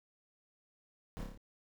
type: noise with echo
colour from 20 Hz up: brown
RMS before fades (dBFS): -40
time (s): 1.17-1.23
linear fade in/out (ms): 0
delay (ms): 29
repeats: 5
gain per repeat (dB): -3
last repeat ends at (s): 1.375
effects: none